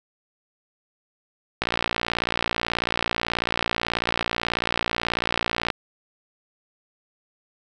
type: click train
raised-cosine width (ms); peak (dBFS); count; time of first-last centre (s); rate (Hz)
0.3; -6; 239; 1.62-5.702; 58.3
effects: none